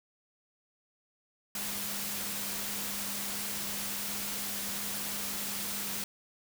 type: tone in noise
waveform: sine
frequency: 201.9 Hz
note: G#3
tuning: 49 cents flat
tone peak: -46 dBFS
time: 1.55-6.04 s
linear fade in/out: 2 ms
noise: white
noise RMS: -36 dBFS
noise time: 1.55-6.04 s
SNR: -13 dB
effects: none